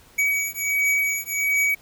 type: beating tone pair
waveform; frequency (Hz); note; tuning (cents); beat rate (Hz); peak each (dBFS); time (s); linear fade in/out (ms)
square; 2267 / 2268.4; C#7 / C#7; +38 / +39; 1.4; -24; 0.18-1.75; 10
effects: pink hiss -52 dBFS RMS until 1.81 s